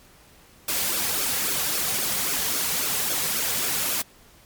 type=noise with flanger; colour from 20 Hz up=white; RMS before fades=-25 dBFS; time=0.68-4.02 s; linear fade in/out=5 ms; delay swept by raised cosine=1 to 3.3 ms; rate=3.7 Hz; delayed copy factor=-0.6; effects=pink hiss -53 dBFS RMS until 4.45 s + MP3 96 kbps